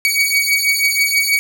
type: beating tone pair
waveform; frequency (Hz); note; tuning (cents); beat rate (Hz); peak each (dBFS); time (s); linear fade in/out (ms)
sawtooth; 2252 / 2258.2; C#7 / C#7; +27 / +32; 6.2; -13; 0.05-1.39; 0
effects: 8-bit